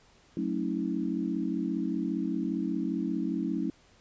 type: chord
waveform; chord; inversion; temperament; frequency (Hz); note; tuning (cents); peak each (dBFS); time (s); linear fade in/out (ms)
sine; F# minor seventh; none; equal with one note detuned; 185 / 220 / 277.2 / 322.3; F#3 / A3 / C#4 / E4; 0 / 0 / 0 / -39; -34 / -34 / -33 / -33; 0.37-3.7; 2
effects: pink hiss -61 dBFS RMS until 4 s + resampled to 16000 Hz